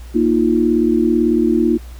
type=chord; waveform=sine; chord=Bb suspended fourth; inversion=none; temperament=equal; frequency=233.1 / 311.1 / 349.2 Hz; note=Bb3 / Eb4 / F4; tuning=0 / 0 / 0 cents; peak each=-16 dBFS; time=0.14-1.78 s; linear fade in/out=20 ms; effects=added 60 Hz sine -31 dBFS peak until 1.99 s + pink hiss -45 dBFS RMS until 1.99 s